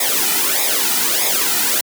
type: noise with flanger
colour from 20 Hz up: white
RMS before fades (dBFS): -17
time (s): 0-1.81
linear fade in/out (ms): 5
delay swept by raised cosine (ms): 0.67 to 1.87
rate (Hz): 1.6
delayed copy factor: -0.8
effects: high-pass 200 Hz 12 dB/octave